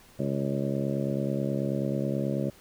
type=harmonic tone with a mistuned harmonic; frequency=69.3 Hz; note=C#2; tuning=in tune; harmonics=2 / 3 / 4 / 5 / 6 / 7 / 8 / 9; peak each=-31 / -31 / -35 / -35 / -40 / -40 / -35 / -40 dBFS; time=0.19-2.5 s; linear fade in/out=5 ms; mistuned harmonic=9; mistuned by=-20 cents; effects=pink hiss -55 dBFS RMS until 2.6 s

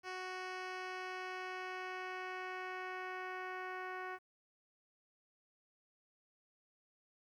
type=tone with low-pass filter sweep; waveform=10% pulse; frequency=370 Hz; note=F#4; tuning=in tune; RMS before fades=-44 dBFS; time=0.03-4.19 s; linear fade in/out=50 ms; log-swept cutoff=4500 to 1800 Hz; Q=1.1; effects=12-bit

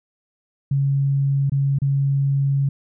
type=tone with dropouts; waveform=sine; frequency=138.59 Hz; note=C#3; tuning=in tune; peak=-16 dBFS; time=0.71-2.69 s; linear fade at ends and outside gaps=5 ms; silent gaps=1.497-1.519 / 1.787-1.818 s; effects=none

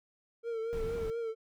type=tone with vibrato; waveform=triangle; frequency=455.9 Hz; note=A#4; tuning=39 cents flat; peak=-31 dBFS; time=0.43-1.35 s; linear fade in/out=50 ms; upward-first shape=triangle; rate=4.3 Hz; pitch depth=56 cents each way
type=noise; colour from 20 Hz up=brown; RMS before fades=-40 dBFS; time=0.73-1.1 s; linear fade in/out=0 ms
effects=none

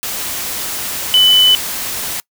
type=tone in noise; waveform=sine; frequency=3000 Hz; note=F#7; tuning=23 cents sharp; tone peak=-6 dBFS; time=1.14-1.55 s; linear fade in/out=0 ms; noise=white; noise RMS=-22 dBFS; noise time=0.03-2.2 s; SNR=+13 dB; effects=noise-tail reverb RT60 0.1 s tail -24 dB re dry

